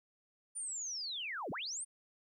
sine linear two-way sweep, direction down then up, 9360 to 118.2 to 9360 Hz, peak -38 dBFS, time 0.55-1.85 s, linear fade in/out 20 ms, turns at 1.51 s, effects 13-bit

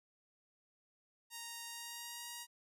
5% pulse tone with pitch glide, 932.3 to 949.1 Hz, A#5 to A#5, 0 to +31 cents, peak -33 dBFS, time 1.3-2.47 s, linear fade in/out 50 ms, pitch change +31 cents, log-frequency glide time 1.65-2.26 s, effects none

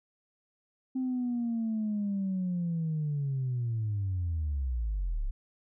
sine linear sweep, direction down, 261.7 to 30.87 Hz, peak -27 dBFS, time 0.95-5.31 s, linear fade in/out 10 ms, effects tanh soft clip ceiling -25 dBFS

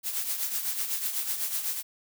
blue noise with tremolo, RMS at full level -28 dBFS, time 0.03-1.83 s, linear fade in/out 50 ms, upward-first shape triangle, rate 8 Hz, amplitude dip 65%, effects none

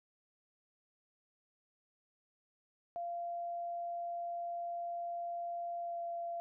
sine tone with pitch glide, 690 to 685.2 Hz, F5 to F5, -21 to -33 cents, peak -37 dBFS, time 2.96-6.4 s, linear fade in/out 0 ms, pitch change -12 cents, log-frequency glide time 5.81-6 s, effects none

